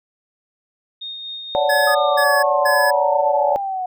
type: tone with tremolo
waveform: sine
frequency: 3693 Hz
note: A#7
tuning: 17 cents flat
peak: -27 dBFS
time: 1.01-2.24 s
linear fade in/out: 10 ms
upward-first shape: sine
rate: 4.1 Hz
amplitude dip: 30%
type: chord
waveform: sine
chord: D major seventh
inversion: third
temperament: equal with one note detuned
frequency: 554.4 / 582.3 / 740 / 880 Hz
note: C#5 / D5 / F#5 / A5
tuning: 0 / -15 / 0 / 0 cents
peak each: -23 / -18 / -21 / -22 dBFS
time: 1.55-3.56 s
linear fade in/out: 0 ms
type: tone bursts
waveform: square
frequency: 1700 Hz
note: G#6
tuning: 40 cents sharp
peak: -18 dBFS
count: 3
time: 1.69-2.91 s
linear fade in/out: 10 ms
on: 260 ms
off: 220 ms
type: linear sweep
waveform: sine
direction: down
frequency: 1244.5 to 729 Hz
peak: -21 dBFS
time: 1.87-3.86 s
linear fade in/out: 5 ms
effects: none